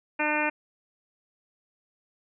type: harmonic tone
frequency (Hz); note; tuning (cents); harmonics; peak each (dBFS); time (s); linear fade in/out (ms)
301.2; D4; +44; 1 / 2 / 3 / 4 / 5 / 6 / 7 / 8 / 9; -32 / -32 / -30 / -38 / -32 / -33 / -36 / -30 / -36; 0.19-0.5; 10
effects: none